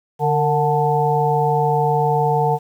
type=harmonic tone with a mistuned harmonic; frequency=146.83 Hz; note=D3; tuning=in tune; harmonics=1 / 3 / 5 / 6; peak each=-20 / -20 / -20 / -20 dBFS; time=0.19-2.59 s; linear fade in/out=50 ms; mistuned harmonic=3; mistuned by=+64 cents; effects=8-bit